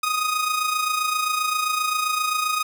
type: tone with amplitude modulation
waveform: sawtooth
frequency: 1247 Hz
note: D#6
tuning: 3 cents sharp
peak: -15 dBFS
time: 0.03-2.63 s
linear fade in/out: 5 ms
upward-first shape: sine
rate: 27.6 Hz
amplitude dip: 55%
effects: 8-bit